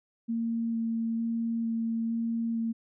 sine tone with vibrato, 228.7 Hz, A#3, 33 cents flat, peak -27 dBFS, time 0.28-2.73 s, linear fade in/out 20 ms, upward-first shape square, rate 1.1 Hz, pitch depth 8 cents each way, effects none

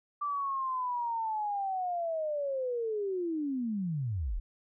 sine linear sweep, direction down, 1174.7 to 30.22 Hz, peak -30 dBFS, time 0.21-4.4 s, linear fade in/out 10 ms, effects none

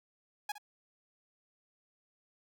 sawtooth tone with echo, 830.6 Hz, G#5, in tune, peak -30 dBFS, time 0.49-0.52 s, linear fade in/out 5 ms, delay 62 ms, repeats 1, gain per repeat -13 dB, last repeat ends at 0.582 s, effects none

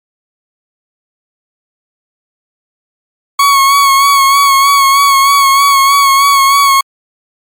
40% pulse tone with vibrato, 1108.7 Hz, C#6, in tune, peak -4 dBFS, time 3.39-6.81 s, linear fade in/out 5 ms, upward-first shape sine, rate 3.2 Hz, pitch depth 33 cents each way, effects MP3 96 kbps

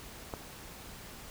click, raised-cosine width 1 ms, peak -22 dBFS, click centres 0.338 s, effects pink hiss -48 dBFS RMS until 1.3 s

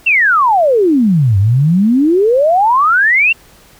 sine exponential two-way sweep, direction down then up, 2794 to 94.2 to 2794 Hz, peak -7 dBFS, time 0.06-3.33 s, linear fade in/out 10 ms, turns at 1.38 s, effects pink hiss -44 dBFS RMS until 3.79 s

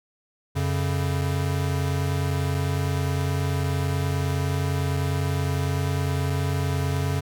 square tone pair together, 90.16 / 140.5 Hz, F#2 / C#3, -44 / +24 cents, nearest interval minor sixth, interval 768 cents, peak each -26 dBFS, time 0.55-7.21 s, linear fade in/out 20 ms, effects none

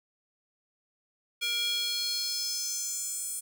square tone with high-pass filter sweep, 473.8 Hz, A#4, 28 cents sharp, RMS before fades -32 dBFS, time 1.41-3.41 s, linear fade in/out 20 ms, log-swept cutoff 2800 to 9100 Hz, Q 4, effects none

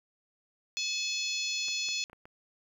harmonic tone, 857 Hz, A5, 46 cents flat, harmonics 3 / 4 / 5 / 6 / 7 / 8, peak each -35 / -37 / -36 / -40 / -40 / -41 dBFS, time 0.77-2.04 s, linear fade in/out 0 ms
clicks, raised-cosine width 0.5 ms, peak -35 dBFS, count 5, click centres 1.684 / 1.887 / 2.098 / 2.131 / 2.255 s
effects 10-bit

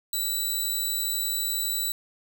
10% pulse tone, 3951 Hz, B7, in tune, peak -18 dBFS, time 0.13-1.92 s, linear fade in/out 2 ms, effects none

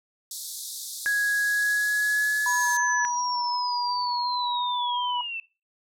white high-pass noise, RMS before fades -33 dBFS, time 0.31-2.77 s, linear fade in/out 2 ms, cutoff 3600 Hz, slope 96 dB/octave
sine tone with pitch glide, 1661.2 to 1706.9 Hz, G#6 to G#6, 0 to +47 cents, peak -21 dBFS, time 1.06-3.05 s, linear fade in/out 0 ms, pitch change +47 cents, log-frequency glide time 1.42-2.46 s
sine tone with vibrato, 979 Hz, B5, 15 cents flat, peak -26 dBFS, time 2.46-5.21 s, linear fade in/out 2 ms, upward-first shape square, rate 2.8 Hz, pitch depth 10 cents each way
sine linear sweep, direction down, 6670 to 2637 Hz, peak -30 dBFS, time 2.47-5.4 s, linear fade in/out 2 ms
effects noise-tail reverb RT60 0.3 s tail -20 dB re dry + low-pass 12000 Hz 12 dB/octave

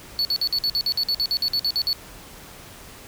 triangle tone bursts, 4435 Hz, C#8, in tune, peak -18 dBFS, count 16, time 0.19-1.93 s, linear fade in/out 0 ms, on 60 ms, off 52 ms, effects pink hiss -43 dBFS RMS until 3.07 s

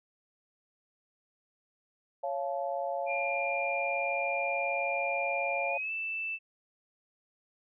sine chord, Db augmented, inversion none, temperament just, 554.4 / 693 / 866.2 Hz, Db5 / F5 / A5, 0 / -14 / -27 cents, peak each -34 / -34 / -38 dBFS, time 2.23-5.78 s, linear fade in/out 10 ms
sine tone with pitch glide, 2400 to 2648 Hz, D7 to E7, +37 to +7 cents, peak -32 dBFS, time 3.06-6.39 s, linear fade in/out 50 ms, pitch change +170 cents, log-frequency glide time 5.68-5.91 s
effects none

